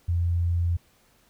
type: tone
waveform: sine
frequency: 86 Hz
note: F2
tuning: 26 cents flat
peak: -21 dBFS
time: 0.08-0.77 s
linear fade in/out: 10 ms
effects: pink hiss -62 dBFS RMS until 1.29 s